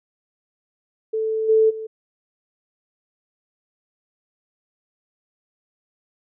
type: tone with level steps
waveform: sine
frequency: 440 Hz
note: A4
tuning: in tune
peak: -20 / -12 / -28 dBFS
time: 1.13-1.87 s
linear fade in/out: 10 ms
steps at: 1.48 / 1.69 s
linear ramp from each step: 20 ms
effects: none